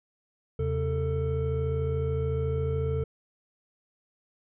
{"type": "tone cluster", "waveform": "triangle", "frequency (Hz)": [81.3, 135.1, 444.7], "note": ["E2", "C#3", "A4"], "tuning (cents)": [-23, -44, 18], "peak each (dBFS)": -28, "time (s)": [0.59, 3.04], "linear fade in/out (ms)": 5, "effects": ["resampled to 8000 Hz"]}